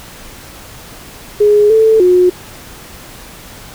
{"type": "tone with pitch steps", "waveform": "sine", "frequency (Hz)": [416.5, 441.7, 361.5], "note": ["G#4", "A4", "F#4"], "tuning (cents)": [5, 7, -40], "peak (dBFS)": -5, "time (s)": [1.4, 2.3], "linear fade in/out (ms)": 10, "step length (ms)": 300, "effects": ["pink hiss -34 dBFS RMS until 3.74 s"]}